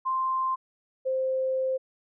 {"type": "tone pair in turn", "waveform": "sine", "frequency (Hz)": [1046.5, 523.2], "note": ["C6", "C5"], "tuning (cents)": [0, 0], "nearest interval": "octave", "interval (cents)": 1200, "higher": "first", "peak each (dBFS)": -24, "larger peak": "neither", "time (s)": [[0.05, 0.56], [1.05, 1.78]], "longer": "second", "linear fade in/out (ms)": 20, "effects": []}